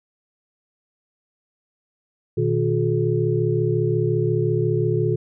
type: tone cluster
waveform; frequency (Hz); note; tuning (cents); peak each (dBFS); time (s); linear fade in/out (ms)
sine; 119.3 / 153.8 / 361.9 / 427.6; A#2 / D#3 / F#4 / A4; +41 / -20 / -38 / -49; -22 / -24 / -23 / -24; 2.37-5.16; 10
effects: none